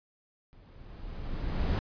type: noise with level ramp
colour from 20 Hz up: brown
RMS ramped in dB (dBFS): -54 to -25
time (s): 0.53-1.79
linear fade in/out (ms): 0
effects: resampled to 11025 Hz